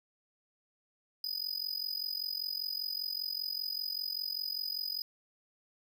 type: tone with amplitude modulation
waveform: square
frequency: 4978 Hz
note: D#8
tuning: in tune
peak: -31 dBFS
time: 1.24-5.02 s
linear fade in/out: 2 ms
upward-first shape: sine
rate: 45.1 Hz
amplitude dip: 90%
effects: none